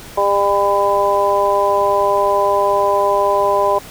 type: harmonic tone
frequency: 200.6 Hz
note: G3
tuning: 40 cents sharp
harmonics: 2 / 3 / 4 / 5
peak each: -19 / -16 / -21 / -16 dBFS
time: 0.17-3.79 s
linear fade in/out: 10 ms
effects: pink hiss -36 dBFS RMS until 3.9 s